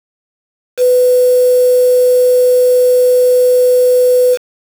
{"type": "tone with quantisation", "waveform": "sine", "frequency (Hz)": 498.8, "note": "B4", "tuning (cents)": 17, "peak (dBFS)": -6, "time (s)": [0.77, 4.38], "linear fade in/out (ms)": 50, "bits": 4, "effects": []}